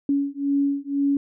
sine beating tone pair, 279.9 / 281.9 Hz, C#4 / C#4, +17 / +29 cents, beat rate 2 Hz, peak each -23 dBFS, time 0.09-1.17 s, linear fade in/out 2 ms, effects none

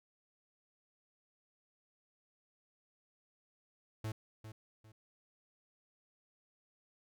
45% pulse tone with echo, 109.1 Hz, A2, 14 cents flat, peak -37 dBFS, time 4.04-4.12 s, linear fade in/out 5 ms, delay 400 ms, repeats 2, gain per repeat -10 dB, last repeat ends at 4.92 s, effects none

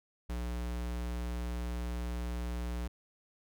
square tone, 60 Hz, B1, 49 cents flat, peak -35 dBFS, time 0.29-2.88 s, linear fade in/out 10 ms, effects none

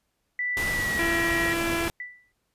sine tone with pitch glide, 1975.5 to 1918.2 Hz, B6 to A#6, 0 to +49 cents, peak -25 dBFS, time 0.39-1.53 s, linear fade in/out 2 ms, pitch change -51 cents, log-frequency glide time 0.68-0.96 s
pink noise, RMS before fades -32 dBFS, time 0.57-1.9 s, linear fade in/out 0 ms
harmonic tone, 336.3 Hz, E4, 35 cents sharp, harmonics 1 / 2 / 3 / 4 / 5 / 6 / 7 / 8 / 9 / 10, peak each -28 / -35 / -37 / -37 / -34 / -41 / -33 / -41 / -43 / -44 dBFS, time 0.99-1.88 s, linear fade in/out 0 ms
sine tone with exponential decay, 1975.5 Hz, B6, in tune, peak -30 dBFS, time 2-2.32 s, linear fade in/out 2 ms, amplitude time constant 69 ms
effects pink hiss -75 dBFS RMS until 2.54 s + resampled to 32000 Hz

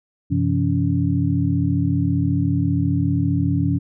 sine tone cluster, 94.6 / 129.4 / 169.3 / 282.2 Hz, F#2 / C3 / E3 / C#4, +39 / -19 / +46 / +31 cents, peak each -22 dBFS, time 0.3-3.79 s, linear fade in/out 20 ms, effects none

